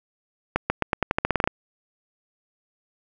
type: accelerating click train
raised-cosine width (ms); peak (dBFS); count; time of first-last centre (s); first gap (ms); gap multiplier
0.5; -5; 13; 0.56-1.475; 140; 0.88
effects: none